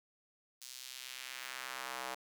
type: tone with high-pass filter sweep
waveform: square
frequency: 64.2 Hz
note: C2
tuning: 32 cents flat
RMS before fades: -45 dBFS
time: 0.61-2.15 s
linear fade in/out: 10 ms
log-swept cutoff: 5200 to 760 Hz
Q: 1.1
effects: none